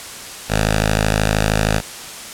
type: tone with notch filter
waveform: 5% pulse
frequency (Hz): 53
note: G#1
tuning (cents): +36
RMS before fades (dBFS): -17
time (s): 0.48-1.82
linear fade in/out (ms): 50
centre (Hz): 340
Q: 0.95
effects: white hiss -32 dBFS RMS until 2.33 s + low-pass 10000 Hz 12 dB/octave